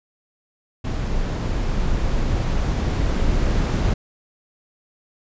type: noise with level ramp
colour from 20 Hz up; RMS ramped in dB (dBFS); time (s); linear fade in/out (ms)
brown; -23 to -18; 0.84-3.94; 10
effects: resampled to 16000 Hz